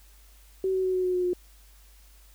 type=tone with pitch steps; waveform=sine; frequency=379.7 / 376 / 372.3 / 368.7 / 365.1 / 361.5 / 358 Hz; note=F#4 / F#4 / F#4 / F#4 / F#4 / F#4 / F4; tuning=+45 / +28 / +11 / -6 / -23 / -40 / +43 cents; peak=-23 dBFS; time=0.64-1.333 s; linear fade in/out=2 ms; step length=99 ms; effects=added 50 Hz sine -52 dBFS peak until 2.34 s + white hiss -59 dBFS RMS until 2.34 s